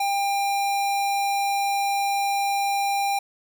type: tone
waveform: square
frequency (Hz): 798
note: G5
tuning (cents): +31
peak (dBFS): -22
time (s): 0-3.19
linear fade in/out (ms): 5
effects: none